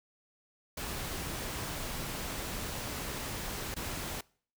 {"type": "noise with dropouts", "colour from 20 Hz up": "pink", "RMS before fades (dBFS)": -38, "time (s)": [0.77, 4.21], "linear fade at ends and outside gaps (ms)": 5, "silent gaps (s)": [3.743, 3.763], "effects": ["noise-tail reverb RT60 0.5 s tail -24 dB re dry"]}